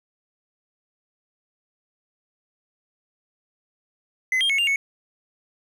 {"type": "tone with pitch steps", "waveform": "triangle", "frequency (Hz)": [2038, 3211, 2198, 2796, 2209], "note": ["C7", "G7", "C#7", "F7", "C#7"], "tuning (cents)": [-46, 41, -15, 1, -7], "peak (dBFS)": -17, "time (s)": [4.32, 4.76], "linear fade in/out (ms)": 2, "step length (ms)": 88, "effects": []}